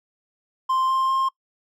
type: tone with pitch steps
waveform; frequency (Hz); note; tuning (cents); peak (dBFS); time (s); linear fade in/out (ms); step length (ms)
triangle; 1046.5 / 1054.4 / 1062.3; C6 / C6 / C6; 0 / +13 / +26; -17; 0.69-1.29; 10; 200
effects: noise-tail reverb RT60 0.1 s tail -23 dB re dry